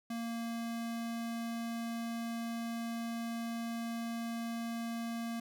square tone, 231.4 Hz, A#3, 13 cents flat, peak -37 dBFS, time 0.1-5.4 s, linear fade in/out 5 ms, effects none

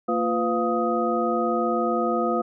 sine tone cluster, 228.9 / 347.8 / 502 / 699 / 1253 Hz, A#3 / F4 / B4 / F5 / D#6, -31 / -7 / +28 / +1 / +12 cents, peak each -27 dBFS, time 0.08-2.42 s, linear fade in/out 10 ms, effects none

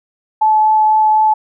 sine tone with vibrato, 864 Hz, A5, 32 cents flat, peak -8 dBFS, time 0.41-1.34 s, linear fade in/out 10 ms, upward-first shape triangle, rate 4 Hz, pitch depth 9 cents each way, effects none

